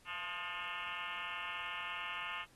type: tone with frequency modulation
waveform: sine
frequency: 1974 Hz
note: B6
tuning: 1 cent flat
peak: -40 dBFS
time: 0.05-2.46 s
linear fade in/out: 50 ms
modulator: 184 Hz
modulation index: 5.5
effects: pink hiss -66 dBFS RMS until 2.55 s + AAC 32 kbps